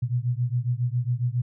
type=beating tone pair; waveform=sine; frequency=119.3 / 126.6 Hz; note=A#2 / B2; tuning=+41 / +43 cents; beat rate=7.3 Hz; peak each=-25 / -26 dBFS; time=0.02-1.42 s; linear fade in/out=10 ms; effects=none